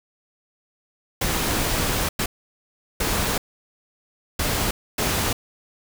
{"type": "noise bursts at uneven times", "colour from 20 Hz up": "pink", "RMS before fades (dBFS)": -23, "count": 5, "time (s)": [[1.21, 2.09], [2.19, 2.26], [3, 3.38], [4.39, 4.71], [4.98, 5.33]], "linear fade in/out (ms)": 5, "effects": []}